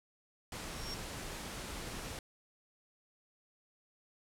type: noise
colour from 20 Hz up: pink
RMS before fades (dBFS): -43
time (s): 0.52-2.19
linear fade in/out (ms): 2
type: tone with exponential growth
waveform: sine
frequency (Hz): 5530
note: F8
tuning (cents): -18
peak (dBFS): -39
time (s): 0.55-0.94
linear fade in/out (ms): 0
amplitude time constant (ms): 84
effects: low-pass 11000 Hz 12 dB/octave